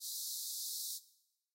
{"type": "high-pass noise", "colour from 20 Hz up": "pink", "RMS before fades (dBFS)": -42, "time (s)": [0, 1], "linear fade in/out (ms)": 50, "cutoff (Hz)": 3800, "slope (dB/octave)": 96, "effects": ["noise-tail reverb RT60 0.9 s tail -17 dB re dry", "AAC 48 kbps"]}